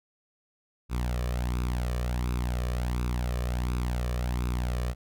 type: tone with flanger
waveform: sawtooth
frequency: 61 Hz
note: B1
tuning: 21 cents flat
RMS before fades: -29 dBFS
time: 0.89-4.95 s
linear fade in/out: 50 ms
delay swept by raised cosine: 0.79 to 1.72 ms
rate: 1.4 Hz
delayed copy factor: +0.6
effects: none